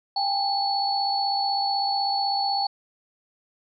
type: tone cluster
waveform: sine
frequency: 796 / 852 / 4419 Hz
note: G5 / G#5 / C#8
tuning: +26 / +44 / -6 cents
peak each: -24 / -33 / -26 dBFS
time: 0.16-2.67 s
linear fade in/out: 5 ms
effects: none